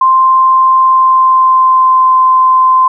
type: tone with pitch glide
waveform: sine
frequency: 1046.5 to 1035.7 Hz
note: C6 to C6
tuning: 0 to -18 cents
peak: -4 dBFS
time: 0.01-2.88 s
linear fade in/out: 5 ms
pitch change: -18 cents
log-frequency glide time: 0.76-2.13 s
effects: none